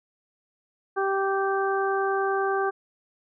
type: harmonic tone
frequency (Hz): 390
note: G4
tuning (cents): -9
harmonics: 1 / 2 / 3 / 4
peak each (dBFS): -25 / -28 / -30 / -31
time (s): 0.96-2.71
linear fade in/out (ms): 20
effects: none